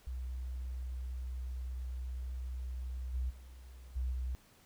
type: tone with level steps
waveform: sine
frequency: 63 Hz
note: B1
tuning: 35 cents sharp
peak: -37 / -32 / -49 / -32 / -34 dBFS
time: 0.07-4.35 s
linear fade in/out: 0 ms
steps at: 3.13 / 3.29 / 3.95 / 4.11 s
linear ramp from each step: 20 ms
effects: pink hiss -64 dBFS RMS until 4.65 s